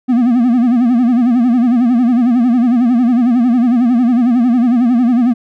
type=tone with vibrato; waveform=triangle; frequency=242.4 Hz; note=B3; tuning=32 cents flat; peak=-6 dBFS; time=0.08-5.34 s; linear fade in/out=20 ms; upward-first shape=sine; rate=11 Hz; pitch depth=110 cents each way; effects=none